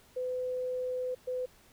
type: tone bursts at uneven times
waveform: sine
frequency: 505 Hz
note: B4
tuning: 39 cents sharp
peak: -31 dBFS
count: 2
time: 0.16-1.15 / 1.27-1.46 s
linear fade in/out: 10 ms
effects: pink hiss -61 dBFS RMS until 1.72 s